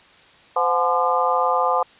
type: harmonic tone with a mistuned harmonic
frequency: 171.7 Hz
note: F3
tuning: 29 cents flat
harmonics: 3 / 4 / 5 / 6 / 7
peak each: -23 / -23 / -23 / -23 / -23 dBFS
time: 0.56-1.83 s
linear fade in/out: 5 ms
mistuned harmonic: 4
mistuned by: +90 cents
effects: white hiss -50 dBFS RMS until 1.99 s + resampled to 8000 Hz